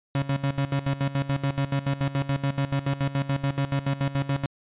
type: tone with tremolo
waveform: 35% pulse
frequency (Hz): 138.59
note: C#3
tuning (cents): 0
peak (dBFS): -20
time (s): 0.15-4.46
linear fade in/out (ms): 2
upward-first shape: square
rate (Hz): 7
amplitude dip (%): 80
effects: resampled to 8000 Hz